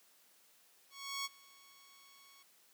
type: tone with ADSR envelope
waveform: 10% pulse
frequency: 1108.7 Hz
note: C#6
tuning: in tune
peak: -28 dBFS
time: 0.9-2.43 s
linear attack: 350 ms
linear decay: 30 ms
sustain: -24 dB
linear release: 7 ms
effects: white hiss -67 dBFS RMS until 2.73 s + high-pass 200 Hz 12 dB/octave